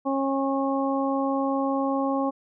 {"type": "harmonic tone", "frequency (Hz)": 272.5, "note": "C#4", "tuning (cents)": -29, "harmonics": [1, 2, 3, 4], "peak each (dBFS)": [-25, -28, -30, -31], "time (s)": [0.05, 2.31], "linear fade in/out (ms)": 20, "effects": []}